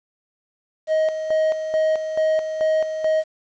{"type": "tone with tremolo", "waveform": "triangle", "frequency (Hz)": 629, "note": "D#5", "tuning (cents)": 19, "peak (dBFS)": -14, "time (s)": [0.87, 3.24], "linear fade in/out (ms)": 50, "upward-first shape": "square", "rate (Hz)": 2.3, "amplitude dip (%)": 60, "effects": ["resampled to 16000 Hz", "8-bit"]}